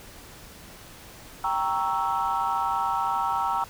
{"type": "chord", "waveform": "sine", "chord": "G diminished seventh", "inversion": "none", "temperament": "equal", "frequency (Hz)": [784, 932.3, 1108.7, 1318.5], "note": ["G5", "Bb5", "Db6", "Fb6"], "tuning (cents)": [0, 0, 0, 0], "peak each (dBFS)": [-28, -26, -31, -28], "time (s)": [1.44, 3.64], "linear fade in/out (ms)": 2, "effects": ["tanh soft clip ceiling -16 dBFS", "pink hiss -46 dBFS RMS until 3.69 s"]}